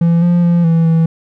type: tone with pitch steps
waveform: triangle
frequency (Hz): 168.8 / 174.1 / 172 / 164.9 / 163.5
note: E3 / F3 / F3 / E3 / E3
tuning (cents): +41 / -5 / -26 / +1 / -14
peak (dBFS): -6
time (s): 0.01-1.06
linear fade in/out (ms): 5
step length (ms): 210
effects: none